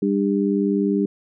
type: harmonic tone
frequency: 100 Hz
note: G2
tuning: 35 cents sharp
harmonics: 2 / 3 / 4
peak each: -20 / -22 / -23 dBFS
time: 0.02-1.06 s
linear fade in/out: 5 ms
effects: none